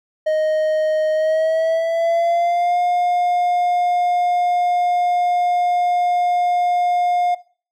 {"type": "tone with pitch glide", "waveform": "triangle", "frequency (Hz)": [622.3, 710.7], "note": ["D#5", "F5"], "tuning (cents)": [0, 30], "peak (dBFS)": -13, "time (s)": [0.26, 7.35], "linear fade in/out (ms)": 10, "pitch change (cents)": 230, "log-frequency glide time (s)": [1.13, 2.79], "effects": ["noise-tail reverb RT60 0.4 s tail -18 dB re dry"]}